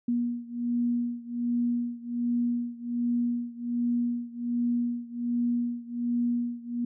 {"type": "beating tone pair", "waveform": "sine", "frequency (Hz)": [239.1, 240.4], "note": ["A#3", "B3"], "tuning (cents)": [44, -46], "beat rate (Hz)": 1.3, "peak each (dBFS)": [-28, -30], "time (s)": [0.08, 6.85], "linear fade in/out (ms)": 5, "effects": []}